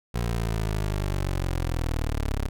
20% pulse linear sweep, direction down, 59.5 to 33.4 Hz, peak -20 dBFS, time 0.14-2.49 s, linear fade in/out 10 ms, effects none

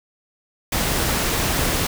pink noise with amplitude modulation, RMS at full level -20 dBFS, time 0.72-1.87 s, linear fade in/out 5 ms, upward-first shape sine, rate 293 Hz, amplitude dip 25%, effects none

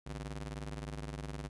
sawtooth ring-modulated tone, 103.2 Hz, G#2, 10 cents flat, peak -33 dBFS, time 0.06-1.49 s, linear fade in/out 10 ms, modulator 41.9 Hz, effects resampled to 24000 Hz

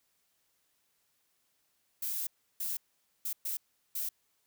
violet noise bursts at uneven times, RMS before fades -35 dBFS, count 5, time 2.02-2.27 / 2.6-2.77 / 3.25-3.33 / 3.45-3.57 / 3.95-4.09 s, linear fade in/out 5 ms, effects white hiss -75 dBFS RMS until 4.46 s

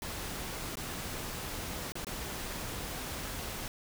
pink noise with dropouts, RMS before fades -39 dBFS, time 0.02-3.68 s, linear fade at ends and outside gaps 1 ms, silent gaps 0.755-0.77 / 1.921-1.954 / 2.047-2.068 s, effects none

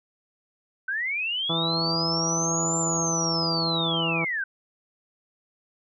sine linear two-way sweep, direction up then down, 1500 to 7320 to 1500 Hz, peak -25 dBFS, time 0.88-4.44 s, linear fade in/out 5 ms, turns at 2.78 s
harmonic tone, 165.6 Hz, E3, 8 cents sharp, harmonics 1 / 2 / 3 / 4 / 5 / 6 / 7 / 8, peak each -29 / -32 / -34 / -35 / -36 / -37 / -37 / -38 dBFS, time 1.49-4.25 s, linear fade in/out 10 ms
effects none

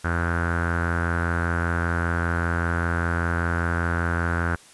sawtooth tone with low-pass filter, 85.1 Hz, F2, 44 cents flat, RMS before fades -24 dBFS, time 0.04-4.56 s, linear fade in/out 10 ms, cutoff 1500 Hz, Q 7.7, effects white hiss -50 dBFS RMS until 4.73 s + resampled to 24000 Hz

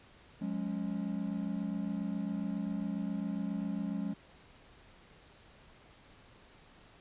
triangle chord, F# suspended second, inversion none, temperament equal with one note detuned, 180.35 / 207.7 / 277.2 Hz, F#3 / G#3 / C#4, -44 / 0 / 0 cents, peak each -36 / -34 / -38 dBFS, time 0.41-4.14 s, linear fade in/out 10 ms, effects pink hiss -59 dBFS RMS until 7 s + resampled to 8000 Hz

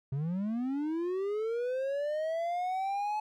triangle linear sweep, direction up, 130.1 to 858 Hz, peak -28 dBFS, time 0.12-3.2 s, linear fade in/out 5 ms, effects none

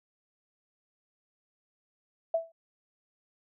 sine tone with exponential decay, 659.3 Hz, E5, in tune, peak -21 dBFS, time 2.34-2.52 s, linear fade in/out 5 ms, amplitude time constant 37 ms, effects none

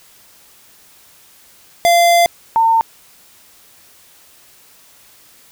square / sine tone pair in turn, 689 / 905.7 Hz, F5 / A5, -24 / +50 cents, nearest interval perfect fourth, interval 474 cents, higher second, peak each -9 dBFS, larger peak neither, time 1.85-2.26 / 2.56-2.81 s, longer first, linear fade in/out 0 ms, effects white hiss -47 dBFS RMS until 5.51 s

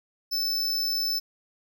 square tone, 5274 Hz, E8, in tune, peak -25 dBFS, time 0.31-1.2 s, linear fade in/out 20 ms, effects none

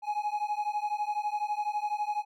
triangle beating tone pair, 830.6 / 842.6 Hz, G#5 / G#5, 0 / +25 cents, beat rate 12 Hz, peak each -30 / -30 dBFS, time 0.02-2.25 s, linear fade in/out 50 ms, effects none

